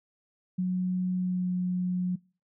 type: tone with pitch glide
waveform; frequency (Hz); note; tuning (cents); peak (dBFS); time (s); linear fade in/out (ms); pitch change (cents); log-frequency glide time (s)
sine; 182.9 to 181.01; F#3 to F#3; -20 to -38; -25; 0.58-2.16; 10; -18; 1.15-1.52
effects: noise-tail reverb RT60 0.4 s tail -25 dB re dry